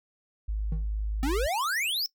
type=tone; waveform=sine; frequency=52.5 Hz; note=G#1; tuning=19 cents sharp; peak=-27 dBFS; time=0.48-1.47 s; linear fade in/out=10 ms
type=tone with exponential decay; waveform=triangle; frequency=157.6 Hz; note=D#3; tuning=23 cents sharp; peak=-26 dBFS; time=0.72-0.9 s; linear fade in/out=2 ms; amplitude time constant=37 ms
type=exponential sweep; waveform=square; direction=up; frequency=252.4 to 5430 Hz; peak=-27 dBFS; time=1.23-2.06 s; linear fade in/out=0 ms
effects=noise-tail reverb RT60 0.1 s tail -20 dB re dry